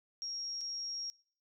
sine tone with dropouts, 5588 Hz, F8, in tune, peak -37 dBFS, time 0.22-1.1 s, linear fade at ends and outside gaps 0 ms, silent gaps 0.609-0.613 s, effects noise-tail reverb RT60 0.5 s tail -24 dB re dry

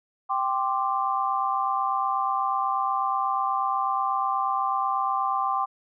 sine chord, G suspended fourth, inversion none, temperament equal, 784 / 1046.5 / 1174.7 Hz, G5 / C6 / D6, 0 / 0 / 0 cents, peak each -27 dBFS, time 0.29-5.66 s, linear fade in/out 20 ms, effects none

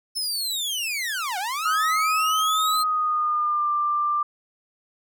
sawtooth linear two-way sweep, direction down then up, 5300 to 711 to 4210 Hz, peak -22 dBFS, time 0.15-2.84 s, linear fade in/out 20 ms, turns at 1.38 s
sine tone with pitch glide, 1271 to 1185.9 Hz, D#6 to D6, +36 to +16 cents, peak -20 dBFS, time 1.65-4.23 s, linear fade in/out 5 ms, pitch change -120 cents, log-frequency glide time 2.63-3.72 s
effects none

